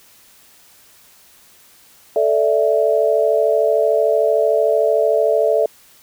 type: chord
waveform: sine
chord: A suspended fourth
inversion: none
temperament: just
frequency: 440 / 586.7 / 660 Hz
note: A4 / D5 / E5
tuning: 0 / -2 / +2 cents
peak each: -17 dBFS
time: 2.16-5.66 s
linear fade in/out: 2 ms
effects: white hiss -49 dBFS RMS until 6.02 s

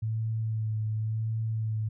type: tone with vibrato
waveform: sine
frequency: 110 Hz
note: A2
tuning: in tune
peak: -27 dBFS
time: 0.02-1.89 s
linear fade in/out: 10 ms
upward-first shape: sine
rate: 0.92 Hz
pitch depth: 24 cents each way
effects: none

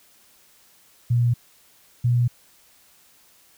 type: tone pair in turn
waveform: sine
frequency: 119.9 / 121.22 Hz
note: A#2 / B2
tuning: +49 / -32 cents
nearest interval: unison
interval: 19 cents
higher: second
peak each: -16 dBFS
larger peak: neither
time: 1.1-1.34 / 2.04-2.28 s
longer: neither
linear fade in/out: 10 ms
effects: white hiss -56 dBFS RMS until 3.57 s

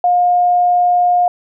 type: tone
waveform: sine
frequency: 712 Hz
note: F5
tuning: 33 cents sharp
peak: -9 dBFS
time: 0.04-1.28 s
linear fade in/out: 2 ms
effects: none

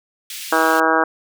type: high-pass noise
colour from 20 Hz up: pink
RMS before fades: -31 dBFS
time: 0.3-0.8 s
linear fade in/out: 2 ms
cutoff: 2300 Hz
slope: 24 dB/octave
type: harmonic tone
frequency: 160.9 Hz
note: E3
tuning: 42 cents flat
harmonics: 2 / 3 / 4 / 5 / 6 / 7 / 8 / 9 / 10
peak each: -22 / -22 / -22 / -22 / -22 / -22 / -22 / -22 / -22 dBFS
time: 0.52-1.04 s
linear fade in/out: 5 ms
effects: none

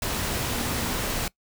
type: tone in noise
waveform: sine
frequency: 238.4 Hz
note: A#3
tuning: 39 cents sharp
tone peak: -35 dBFS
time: 0.49-0.92 s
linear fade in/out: 2 ms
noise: pink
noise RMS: -28 dBFS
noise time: 0.02-1.28 s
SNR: -10 dB
effects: noise-tail reverb RT60 0.1 s tail -22 dB re dry

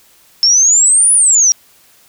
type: exponential two-way sweep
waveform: sine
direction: up then down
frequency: 5310 to 9980 to 5590 Hz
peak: -6 dBFS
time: 0.43-1.52 s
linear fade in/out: 0 ms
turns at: 1.13 s
effects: white hiss -48 dBFS RMS until 2.08 s

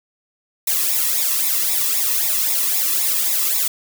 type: noise with flanger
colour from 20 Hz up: blue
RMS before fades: -19 dBFS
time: 0.67-3.68 s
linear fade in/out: 5 ms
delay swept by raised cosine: 0.65 to 1.36 ms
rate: 3.8 Hz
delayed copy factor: -0.95
effects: none

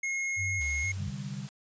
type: tone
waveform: square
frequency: 2158 Hz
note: C#7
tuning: 47 cents flat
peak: -30 dBFS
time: 0.03-0.92 s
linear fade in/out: 5 ms
type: tone with vibrato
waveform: sine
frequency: 82.41 Hz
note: E2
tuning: in tune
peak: -33 dBFS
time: 0.36-1.12 s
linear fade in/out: 50 ms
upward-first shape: square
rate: 2.1 Hz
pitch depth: 250 cents each way
type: noise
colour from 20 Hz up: white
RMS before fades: -48 dBFS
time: 0.61-1.49 s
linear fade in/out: 0 ms
type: chord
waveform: sine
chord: C suspended second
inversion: none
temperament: just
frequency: 130.81 / 147.16 / 196.22 Hz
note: C3 / D3 / G3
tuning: 0 / +4 / +2 cents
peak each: -39 dBFS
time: 0.96-1.49 s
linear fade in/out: 50 ms
effects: resampled to 16000 Hz

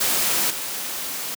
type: noise with level steps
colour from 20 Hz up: white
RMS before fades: -21 / -29 dBFS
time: 0-1.35 s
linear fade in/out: 10 ms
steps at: 0.5 s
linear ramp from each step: 5 ms
effects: high-pass 150 Hz 12 dB/octave

